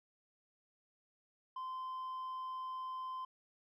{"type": "tone with hard clipping", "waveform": "triangle", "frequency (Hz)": 1034, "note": "C6", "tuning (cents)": -21, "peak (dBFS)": -39, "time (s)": [1.56, 3.25], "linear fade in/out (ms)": 5, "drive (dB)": 1, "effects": []}